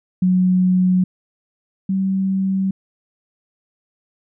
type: tone pair in turn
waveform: sine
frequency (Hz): 183.5 / 191.74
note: F#3 / G3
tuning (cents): -14 / -38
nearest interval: minor second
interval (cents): 76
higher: second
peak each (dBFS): -12 / -16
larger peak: first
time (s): 0.22-1.04 / 1.89-2.71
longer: neither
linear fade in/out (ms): 5
effects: none